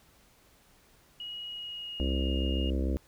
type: tone with pitch glide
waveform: sine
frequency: 2897 to 2842 Hz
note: F#7 to F7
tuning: -37 to +30 cents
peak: -37 dBFS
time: 1.2-2.7 s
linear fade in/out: 2 ms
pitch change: -33 cents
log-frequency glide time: 1.48-2.33 s
type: harmonic tone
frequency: 66.7 Hz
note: C2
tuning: 34 cents sharp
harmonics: 1 / 3 / 4 / 5 / 6 / 7 / 8 / 9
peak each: -28 / -37 / -36 / -37 / -44 / -43 / -42 / -47 dBFS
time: 2-2.97 s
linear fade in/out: 0 ms
effects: pink hiss -62 dBFS RMS until 3.07 s